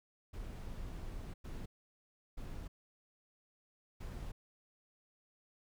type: noise bursts at uneven times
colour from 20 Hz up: brown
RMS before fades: -44 dBFS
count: 4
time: 0.33-1.34 / 1.44-1.66 / 2.37-2.68 / 4-4.32 s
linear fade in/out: 10 ms
effects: none